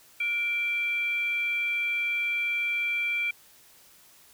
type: tone with frequency modulation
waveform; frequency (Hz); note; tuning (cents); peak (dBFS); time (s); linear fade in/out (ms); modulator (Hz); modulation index
sine; 2349; D7; 0; -25; 0.2-3.31; 5; 914; 0.3
effects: white hiss -56 dBFS RMS until 4.33 s